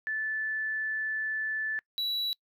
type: tone pair in turn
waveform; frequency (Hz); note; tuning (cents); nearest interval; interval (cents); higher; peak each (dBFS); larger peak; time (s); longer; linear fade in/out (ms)
sine / triangle; 1748 / 3924; A6 / B7; -12 / -12; octave + major second; 1400; second; -29 / -27; second; 0.07-1.79 / 1.98-2.33; first; 0
effects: noise-tail reverb RT60 0.1 s tail -25 dB re dry